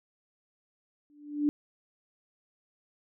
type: tone with exponential growth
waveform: sine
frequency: 293.7 Hz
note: D4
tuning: in tune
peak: -20 dBFS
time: 1.1-1.49 s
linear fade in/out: 0 ms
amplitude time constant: 84 ms
effects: none